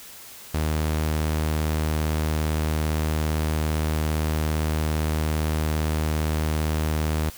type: tone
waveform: sawtooth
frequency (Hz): 77.6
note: D#2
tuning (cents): -4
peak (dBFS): -18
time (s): 0.54-7.3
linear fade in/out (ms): 5
effects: white hiss -43 dBFS RMS until 7.37 s